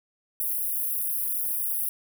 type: high-pass noise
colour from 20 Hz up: white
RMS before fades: -28 dBFS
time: 0.4-1.89 s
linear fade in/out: 0 ms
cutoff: 9900 Hz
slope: 96 dB/octave
effects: none